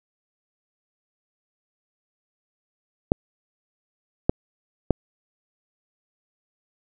clicks, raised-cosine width 2 ms, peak -3 dBFS, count 3, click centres 3.119 / 4.295 / 4.907 s, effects none

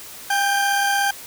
40% pulse tone pair together, 802.3 / 1568 Hz, G5 / G6, +40 / 0 cents, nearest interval octave, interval 1160 cents, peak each -19 / -20 dBFS, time 0.3-1.11 s, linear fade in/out 5 ms, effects white hiss -38 dBFS RMS until 1.26 s

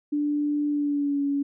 sine tone with pitch glide, 293.7 to 282.1 Hz, D4 to C#4, 0 to +30 cents, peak -22 dBFS, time 0.12-1.43 s, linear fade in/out 10 ms, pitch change -70 cents, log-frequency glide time 0.68-1.22 s, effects none

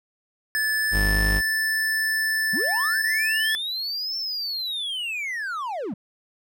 square tone with pitch glide, 1738 to 1758.2 Hz, A6 to A6, -22 to -2 cents, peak -22 dBFS, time 0.55-3.55 s, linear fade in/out 0 ms, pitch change +20 cents, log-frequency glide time 0.74-1.21 s
40% pulse tone, 51 Hz, G#1, 31 cents flat, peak -20 dBFS, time 0.91-1.42 s, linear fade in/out 50 ms
triangle linear two-way sweep, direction up then down, 164.81 to 5410 to 164.81 Hz, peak -25 dBFS, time 2.53-5.94 s, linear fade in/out 5 ms, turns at 4.17 s
effects none

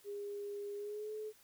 sine tone with pitch glide, 407.4 to 429.6 Hz, G#4 to A4, -33 to -41 cents, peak -40 dBFS, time 0.04-1.33 s, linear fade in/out 50 ms, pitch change +92 cents, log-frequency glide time 0.75-1.12 s, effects white hiss -65 dBFS RMS until 1.43 s

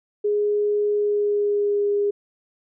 sine tone with pitch glide, 415 to 408.1 Hz, G#4 to G#4, -1 to -30 cents, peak -18 dBFS, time 0.24-2.11 s, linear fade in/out 10 ms, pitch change -29 cents, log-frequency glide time 0.94-1.88 s, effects none

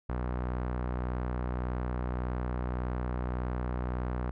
sawtooth tone with low-pass filter, 61.74 Hz, B1, in tune, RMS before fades -33 dBFS, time 0.09-4.31 s, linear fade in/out 5 ms, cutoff 1300 Hz, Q 1.3, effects none

